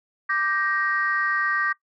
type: chord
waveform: sine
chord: G minor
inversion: second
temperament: just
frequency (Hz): 1176 / 1568 / 1881.6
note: D6 / G6 / Bb6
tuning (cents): +2 / 0 / +16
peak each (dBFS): -25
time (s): 0.29-1.73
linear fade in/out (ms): 10
effects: noise-tail reverb RT60 0.1 s tail -18 dB re dry + tanh soft clip ceiling -12 dBFS